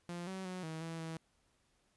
sawtooth tone with pitch steps, 173.7 / 189.5 / 183.5 / 159.9 / 164.4 / 162.3 Hz, F3 / F#3 / F#3 / D#3 / E3 / E3, -9 / +42 / -14 / +48 / -4 / -27 cents, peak -37 dBFS, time 0.09-1.17 s, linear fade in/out 0 ms, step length 180 ms, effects pink hiss -75 dBFS RMS until 1.96 s + resampled to 24000 Hz

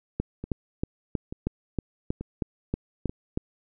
two click trains, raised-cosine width 3 ms, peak -21 / -13 dBFS, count 4 / 11, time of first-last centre 0.44-3.095 / 0.2-3.375 s, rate 1.13 / 3.15 Hz, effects none

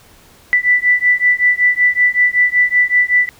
sine beating tone pair, 1975.5 / 1980.8 Hz, B6 / B6, 0 / +5 cents, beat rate 5.3 Hz, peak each -13 dBFS, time 0.53-3.29 s, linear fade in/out 0 ms, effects pink hiss -46 dBFS RMS until 3.39 s

